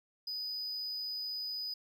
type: tone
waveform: triangle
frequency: 4978 Hz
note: D#8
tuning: in tune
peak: -35 dBFS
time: 0.27-1.74 s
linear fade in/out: 5 ms
effects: none